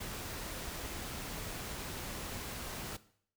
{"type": "noise", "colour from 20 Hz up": "pink", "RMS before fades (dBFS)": -42, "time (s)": [0, 2.97], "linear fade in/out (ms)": 10, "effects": ["noise-tail reverb RT60 0.6 s tail -17 dB re dry"]}